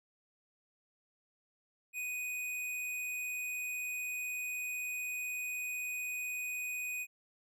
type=tone; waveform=square; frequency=2489 Hz; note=D#7; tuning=in tune; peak=-37 dBFS; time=1.93-7.07 s; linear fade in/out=50 ms; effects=none